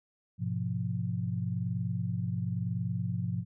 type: chord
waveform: sine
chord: F diminished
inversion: first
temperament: just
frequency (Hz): 104.77 / 125.72 / 174.61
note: Ab2 / Cb3 / F3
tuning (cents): +16 / +31 / 0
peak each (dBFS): -34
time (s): 0.38-3.45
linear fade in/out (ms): 50
effects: none